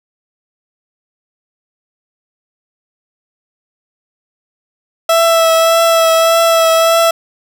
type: tone with vibrato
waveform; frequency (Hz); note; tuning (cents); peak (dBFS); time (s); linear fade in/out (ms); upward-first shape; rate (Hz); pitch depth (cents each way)
30% pulse; 659.3; E5; 0; -5; 5.09-7.11; 5; triangle; 1.7; 23
effects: none